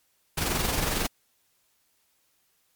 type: noise with amplitude modulation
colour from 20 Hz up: pink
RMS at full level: -25 dBFS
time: 0.37-1.07 s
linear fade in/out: 10 ms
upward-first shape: sine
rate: 22.2 Hz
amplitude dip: 45%
effects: white hiss -69 dBFS RMS until 2.75 s + MP3 96 kbps